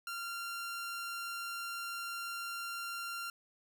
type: tone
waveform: sawtooth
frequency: 1383 Hz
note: F6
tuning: 17 cents flat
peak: -35 dBFS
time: 0.07-3.3 s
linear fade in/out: 2 ms
effects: none